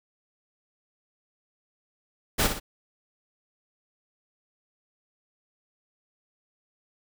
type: noise with echo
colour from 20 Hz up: pink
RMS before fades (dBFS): -22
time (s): 2.38-2.48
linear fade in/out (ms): 20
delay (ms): 60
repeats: 2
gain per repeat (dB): -7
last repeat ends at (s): 2.6
effects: none